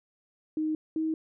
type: tone pair in turn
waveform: sine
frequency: 311.1 / 317.5 Hz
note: D#4 / D#4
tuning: 0 / +35 cents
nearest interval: unison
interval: 35 cents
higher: second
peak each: -26 dBFS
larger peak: neither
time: 0.57-0.75 / 0.96-1.14 s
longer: neither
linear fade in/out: 2 ms
effects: none